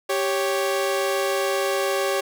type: tone pair together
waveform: sawtooth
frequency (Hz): 392 / 554.4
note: G4 / C#5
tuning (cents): 0 / 0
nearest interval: tritone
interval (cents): 600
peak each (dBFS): -20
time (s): 0.09-2.21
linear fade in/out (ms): 10
effects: none